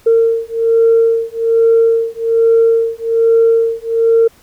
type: beating tone pair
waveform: sine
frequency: 456.2 / 457.4 Hz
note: A#4 / A#4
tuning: -37 / -33 cents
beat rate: 1.2 Hz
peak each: -11 dBFS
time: 0.06-4.28 s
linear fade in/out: 10 ms
effects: tanh soft clip ceiling -2 dBFS + pink hiss -48 dBFS RMS until 4.42 s